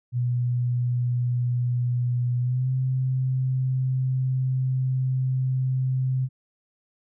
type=tone with pitch glide; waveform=sine; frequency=122.6 to 129.89 Hz; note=B2 to C3; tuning=-12 to -12 cents; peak=-21 dBFS; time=0.12-6.29 s; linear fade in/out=50 ms; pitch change=+100 cents; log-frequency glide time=2.39-2.69 s; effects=none